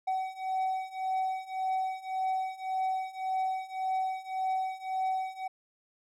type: beating tone pair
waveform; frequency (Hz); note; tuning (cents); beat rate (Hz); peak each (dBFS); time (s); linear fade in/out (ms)
triangle; 755 / 756.8; F#5 / F#5; +35 / +39; 1.8; -32 / -30; 0.07-5.48; 10
effects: none